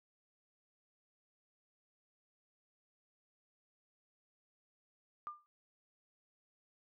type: tone with exponential decay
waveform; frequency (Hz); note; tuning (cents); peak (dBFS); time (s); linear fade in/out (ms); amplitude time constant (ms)
sine; 1199; D6; +36; -37; 5.27-5.46; 0; 40
effects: none